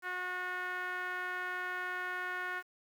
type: tone with low-pass filter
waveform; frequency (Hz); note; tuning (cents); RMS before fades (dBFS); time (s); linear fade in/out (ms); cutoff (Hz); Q
5% pulse; 363.4; F#4; -31; -38; 0.02-2.63; 50; 1600; 3.7
effects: 10-bit